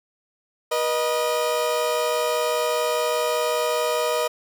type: tone pair together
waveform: 30% pulse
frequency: 483 / 620 Hz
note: B4 / D#5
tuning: -39 / -6 cents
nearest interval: major third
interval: 433 cents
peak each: -21 dBFS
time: 0.71-4.28 s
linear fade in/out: 10 ms
effects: none